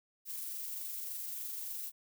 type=noise with amplitude modulation; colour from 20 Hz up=violet; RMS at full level=-40 dBFS; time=0.25-1.92 s; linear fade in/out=50 ms; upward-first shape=sine; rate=23.4 Hz; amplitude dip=25%; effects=none